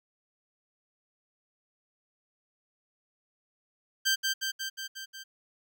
15% pulse tone with echo, 1568 Hz, G6, in tune, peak -17 dBFS, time 4.05-4.16 s, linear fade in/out 20 ms, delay 180 ms, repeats 6, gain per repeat -3 dB, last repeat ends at 5.24 s, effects none

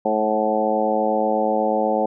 harmonic tone with a mistuned harmonic, 108.3 Hz, A2, 27 cents flat, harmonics 2 / 3 / 4 / 5 / 6 / 7 / 8, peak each -26 / -28 / -26 / -22 / -28 / -23 / -27 dBFS, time 0.05-2.06 s, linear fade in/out 5 ms, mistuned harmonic 7, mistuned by -18 cents, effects none

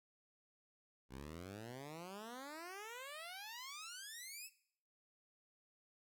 10% pulse exponential sweep, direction up, 61.74 to 2703 Hz, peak -40 dBFS, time 1.09-4.5 s, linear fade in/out 50 ms, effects noise-tail reverb RT60 0.6 s tail -17 dB re dry

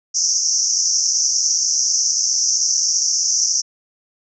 white band-pass noise, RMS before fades -18 dBFS, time 0.14-3.62 s, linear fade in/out 20 ms, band 5400 to 6300 Hz, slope 96 dB/octave, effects none

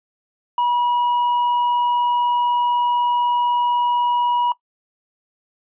triangle tone, 968 Hz, B5, 35 cents flat, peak -14 dBFS, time 0.58-4.52 s, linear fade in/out 2 ms, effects noise-tail reverb RT60 0.1 s tail -19 dB re dry + resampled to 8000 Hz

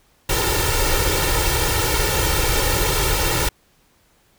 pink noise with comb filter, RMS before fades -19 dBFS, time 0.29-3.49 s, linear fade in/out 5 ms, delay 2.2 ms, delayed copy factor +0.95, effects pink hiss -59 dBFS RMS until 4.38 s

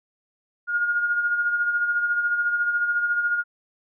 sine tone with tremolo, 1426 Hz, F6, 36 cents sharp, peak -18 dBFS, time 0.67-3.44 s, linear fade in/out 50 ms, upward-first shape sine, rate 14 Hz, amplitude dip 50%, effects none

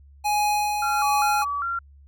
square tone with tremolo, 834 Hz, G#5, 7 cents sharp, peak -20 dBFS, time 0.24-1.45 s, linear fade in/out 20 ms, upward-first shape sine, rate 1.3 Hz, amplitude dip 40%
sine tone with vibrato, 1255 Hz, D#6, 15 cents sharp, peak -24 dBFS, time 0.82-1.79 s, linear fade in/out 5 ms, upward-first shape square, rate 2.5 Hz, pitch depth 160 cents each way
effects added 70 Hz sine -47 dBFS peak until 2.07 s

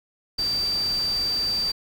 sine tone in noise, 4663 Hz, D8, 13 cents flat, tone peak -22 dBFS, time 0.38-1.72 s, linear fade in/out 10 ms, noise pink, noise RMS -37 dBFS, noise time 0.38-1.72 s, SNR +12 dB, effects none

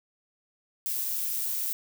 violet noise with amplitude modulation, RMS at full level -29 dBFS, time 0.86-1.73 s, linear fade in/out 0 ms, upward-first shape sine, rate 125 Hz, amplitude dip 30%, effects none

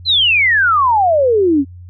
sine exponential sweep, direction down, 4186 to 261.6 Hz, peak -9 dBFS, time 0.05-1.65 s, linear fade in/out 50 ms, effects added 89 Hz sine -32 dBFS peak until 1.89 s

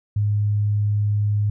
sine tone, 103.9 Hz, G#2, 1 cent sharp, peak -17 dBFS, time 0.16-1.5 s, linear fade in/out 5 ms, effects none

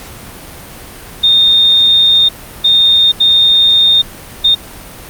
sine tone bursts at uneven times, 3658 Hz, A#7, 33 cents flat, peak -5 dBFS, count 4, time 1.23-2.29 / 2.64-3.12 / 3.2-4.02 / 4.44-4.55 s, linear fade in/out 10 ms, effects pink hiss -31 dBFS RMS until 5.09 s + Opus 48 kbps

